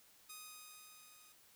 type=tone with level ramp; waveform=5% pulse; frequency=1246 Hz; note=D#6; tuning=2 cents sharp; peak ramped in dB=-37 to -51 dBFS; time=0.29-1.33 s; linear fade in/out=10 ms; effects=white hiss -66 dBFS RMS until 1.55 s